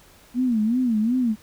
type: tone with vibrato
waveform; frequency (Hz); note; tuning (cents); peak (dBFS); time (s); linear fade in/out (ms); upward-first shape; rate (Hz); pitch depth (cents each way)
sine; 233.7; A#3; +5; -18; 0.34-1.36; 50; sine; 2.7; 170
effects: pink hiss -52 dBFS RMS until 1.42 s